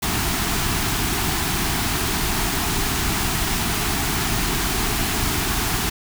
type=band-stop noise; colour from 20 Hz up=pink; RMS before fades=-22 dBFS; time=0.02-5.9 s; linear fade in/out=10 ms; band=430 to 660 Hz; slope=96 dB/octave; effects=none